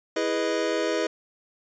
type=chord; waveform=square; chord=E major seventh; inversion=none; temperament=equal; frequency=329.6 / 415.3 / 493.9 / 622.3 Hz; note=E4 / G#4 / B4 / D#5; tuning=0 / 0 / 0 / 0 cents; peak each=-30 dBFS; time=0.16-1.07 s; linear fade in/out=5 ms; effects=resampled to 16000 Hz